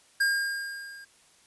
square tone with level ramp, 1613 Hz, G6, 49 cents sharp, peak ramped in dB -21 to -45 dBFS, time 0.2-1.05 s, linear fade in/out 10 ms, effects white hiss -60 dBFS RMS until 1.46 s + resampled to 24000 Hz

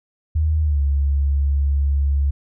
sine tone with pitch glide, 77.78 to 70.1 Hz, D#2 to C#2, 0 to +20 cents, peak -15 dBFS, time 0.35-2.31 s, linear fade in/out 10 ms, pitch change -180 cents, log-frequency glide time 0.62-0.81 s, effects none

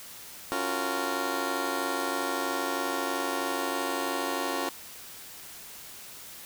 15% pulse chord, Gb major seventh, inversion second, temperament just, 277.5 / 346.9 / 370 / 462.5 Hz, Db4 / F4 / Gb4 / Bb4, +2 / -12 / 0 / -14 cents, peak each -27 / -28 / -30 / -29 dBFS, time 0.52-4.69 s, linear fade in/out 0 ms, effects white hiss -45 dBFS RMS until 6.45 s

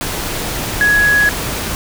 sine tone in noise, 1673 Hz, G#6, 12 cents sharp, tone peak -9 dBFS, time 0.81-1.29 s, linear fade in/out 0 ms, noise pink, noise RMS -21 dBFS, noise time 0.01-1.75 s, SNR +9 dB, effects none

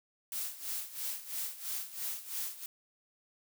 blue noise with tremolo, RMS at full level -36 dBFS, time 0.32-2.66 s, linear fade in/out 2 ms, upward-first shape sine, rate 3 Hz, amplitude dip 80%, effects none

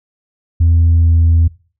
sine tone with pitch glide, 83.2 to 82.63 Hz, E2 to E2, +17 to +5 cents, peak -5 dBFS, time 0.6-1.48 s, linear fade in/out 10 ms, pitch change -12 cents, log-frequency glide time 0.94-1.12 s, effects noise-tail reverb RT60 0.4 s tail -23 dB re dry + tanh soft clip ceiling -5 dBFS

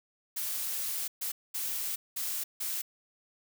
blue noise bursts at uneven times, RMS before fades -34 dBFS, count 5, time 0.36-1.08 / 1.21-1.32 / 1.54-1.96 / 2.16-2.44 / 2.6-2.82 s, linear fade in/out 10 ms, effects none

